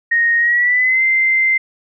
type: tone with pitch glide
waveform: sine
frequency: 1864.7 to 2081 Hz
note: A#6 to C7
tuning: 0 to -10 cents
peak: -11 dBFS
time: 0.11-1.58 s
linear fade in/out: 10 ms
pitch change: +190 cents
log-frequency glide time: 0.38-1.03 s
effects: none